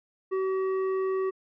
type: tone with hard clipping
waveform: sine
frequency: 380.2 Hz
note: F#4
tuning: 47 cents sharp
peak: -27 dBFS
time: 0.31-1.31 s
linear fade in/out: 20 ms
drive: 10 dB
effects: low-pass 2000 Hz 12 dB/octave